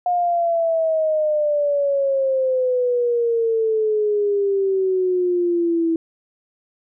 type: exponential sweep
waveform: sine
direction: down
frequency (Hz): 717 to 326.4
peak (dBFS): -16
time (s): 0.06-5.96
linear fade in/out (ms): 2
effects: none